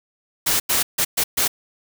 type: noise bursts at uneven times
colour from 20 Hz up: white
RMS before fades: -19 dBFS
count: 5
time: 0.46-0.6 / 0.69-0.83 / 0.98-1.05 / 1.17-1.24 / 1.37-1.48 s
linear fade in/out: 10 ms
effects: none